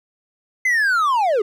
triangle linear sweep, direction down, 2078 to 386.8 Hz, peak -13 dBFS, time 0.65-1.42 s, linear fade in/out 5 ms, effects none

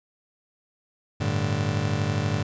35% pulse chord, G suspended second, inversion none, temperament just, 98 / 110.25 / 147 Hz, G2 / A2 / D3, 0 / +4 / +2 cents, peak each -26 dBFS, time 1.2-2.43 s, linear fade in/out 10 ms, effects resampled to 16000 Hz

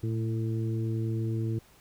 harmonic tone with a mistuned harmonic, 111.7 Hz, A2, 27 cents sharp, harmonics 1 / 2 / 3 / 4, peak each -28 / -38 / -35 / -44 dBFS, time 0.03-1.59 s, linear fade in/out 5 ms, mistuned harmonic 1, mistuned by +32 cents, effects pink hiss -59 dBFS RMS until 1.8 s

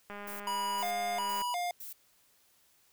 click train, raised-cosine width 0.5 ms, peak -29 dBFS, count 270, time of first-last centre 0.1-1.419 s, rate 204 Hz
violet noise bursts, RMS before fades -44 dBFS, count 4, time 0.27-1.93 s, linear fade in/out 5 ms, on 130 ms, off 380 ms
square tone with vibrato, 830.6 Hz, G#5, in tune, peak -32 dBFS, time 0.47-1.71 s, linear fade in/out 2 ms, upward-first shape square, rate 1.4 Hz, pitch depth 280 cents each way
effects white hiss -67 dBFS RMS until 2.92 s

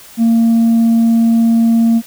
sine tone with tanh clipping, 229.2 Hz, A#3, 29 cents flat, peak -8 dBFS, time 0.17-2.02 s, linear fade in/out 50 ms, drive 1 dB, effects white hiss -38 dBFS RMS until 2.06 s

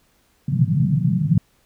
white band-pass noise, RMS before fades -18 dBFS, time 0.48-1.38 s, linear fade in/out 5 ms, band 120 to 180 Hz, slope 48 dB/octave, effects pink hiss -61 dBFS RMS until 1.65 s

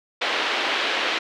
white band-pass noise, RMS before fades -24 dBFS, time 0.21-1.19 s, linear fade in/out 10 ms, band 310 to 3500 Hz, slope 24 dB/octave, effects none

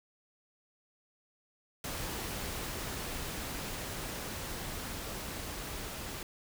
pink noise with level ramp, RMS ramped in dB -38 to -41 dBFS, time 1.84-6.23 s, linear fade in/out 2 ms, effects none

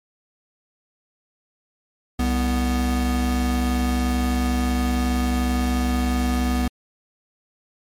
square tone pair together, 65.2 / 246.7 Hz, C2 / B3, -5 / -2 cents, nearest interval octave + major seventh, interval 2303 cents, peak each -22 / -23 dBFS, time 2.19-6.68 s, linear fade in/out 5 ms, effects MP3 64 kbps

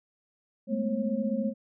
sine tone cluster, 205.8 / 220.9 / 250.2 / 541 Hz, G#3 / A3 / B3 / C#5, -16 / +7 / +23 / -42 cents, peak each -33 / -29 / -34 / -33 dBFS, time 0.67-1.54 s, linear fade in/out 50 ms, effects none

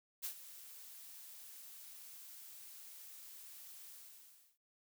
blue noise with ADSR envelope, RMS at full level -40 dBFS, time 0.22-4.58 s, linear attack 28 ms, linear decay 87 ms, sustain -14 dB, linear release 690 ms, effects none

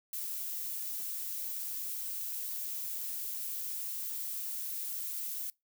violet noise, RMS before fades -38 dBFS, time 0.13-5.5 s, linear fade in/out 2 ms, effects noise-tail reverb RT60 0.2 s tail -24 dB re dry

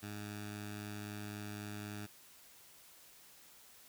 10% pulse tone with notch filter, 103.83 Hz, G#2, in tune, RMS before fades -45 dBFS, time 0.02-2.07 s, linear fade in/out 20 ms, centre 520 Hz, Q 1.1, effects white hiss -60 dBFS RMS until 3.88 s

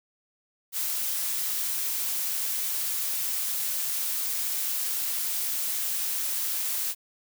blue noise, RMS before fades -29 dBFS, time 0.72-6.95 s, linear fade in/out 50 ms, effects none

